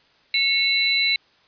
sine tone cluster, 2195 / 2731 / 3991 Hz, C#7 / F7 / B7, -18 / -39 / +17 cents, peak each -21 / -28 / -20 dBFS, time 0.34-1.16 s, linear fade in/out 2 ms, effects white hiss -58 dBFS RMS until 1.47 s + resampled to 11025 Hz

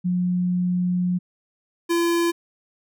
sine / square tone pair in turn, 179.4 / 340.2 Hz, F3 / F4, +47 / -45 cents, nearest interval major seventh, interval 1108 cents, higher second, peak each -19 dBFS, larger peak neither, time 0.04-1.19 / 1.89-2.32 s, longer first, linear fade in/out 20 ms, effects none

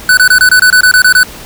square tone bursts, 1495 Hz, F#6, 17 cents sharp, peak -3 dBFS, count 11, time 0.09-1.232 s, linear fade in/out 2 ms, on 82 ms, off 24 ms, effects pink hiss -29 dBFS RMS until 1.45 s

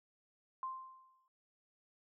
sine tone with exponential decay, 1046.5 Hz, C6, in tune, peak -36 dBFS, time 0.63-1.28 s, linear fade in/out 1 ms, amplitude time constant 140 ms, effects none

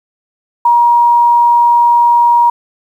sine tone, 950 Hz, A#5, 33 cents sharp, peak -5 dBFS, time 0.65-2.5 s, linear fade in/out 5 ms, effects 7-bit

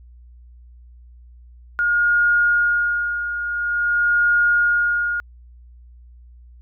sine tone with tremolo, 1427 Hz, F6, 37 cents sharp, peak -13 dBFS, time 1.79-5.2 s, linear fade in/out 0 ms, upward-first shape sine, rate 0.48 Hz, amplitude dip 65%, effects added 60 Hz sine -42 dBFS peak until 6.61 s

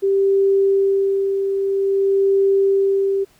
sine tone with tremolo, 392 Hz, G4, in tune, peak -12 dBFS, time 0.02-3.25 s, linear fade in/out 20 ms, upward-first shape sine, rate 0.51 Hz, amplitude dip 45%, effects pink hiss -55 dBFS RMS until 3.39 s

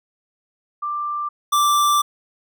sine / square tone pair in turn, 1182 / 1173.8 Hz, D6 / D6, +11 / -1 cents, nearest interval unison, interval 12 cents, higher first, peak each -22 / -15 dBFS, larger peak second, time 0.82-1.29 / 1.52-2.02 s, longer second, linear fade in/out 10 ms, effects none

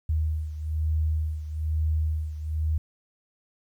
sine beating tone pair, 77.78 / 78.88 Hz, D#2 / D#2, 0 / +24 cents, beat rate 1.1 Hz, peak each -25 / -30 dBFS, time 0.09-2.78 s, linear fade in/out 5 ms, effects 10-bit

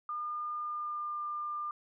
sine tone with pitch glide, 1210 to 1198.9 Hz, D#6 to D6, -49 to +35 cents, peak -34 dBFS, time 0.09-1.71 s, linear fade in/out 2 ms, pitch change -16 cents, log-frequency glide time 0.55-1.16 s, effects none

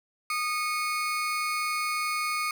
35% pulse tone pair together, 1231.3 / 2194 Hz, D#6 / C#7, -18 / -18 cents, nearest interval minor seventh, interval 1000 cents, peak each -27 / -30 dBFS, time 0.3-2.51 s, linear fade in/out 2 ms, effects none

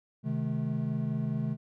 triangle chord, A diminished, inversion first, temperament equal with one note detuned, 130.81 / 155.56 / 214.9 Hz, C3 / Eb3 / A3, 0 / 0 / -41 cents, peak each -31 dBFS, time 0.23-1.57 s, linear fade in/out 50 ms, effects none

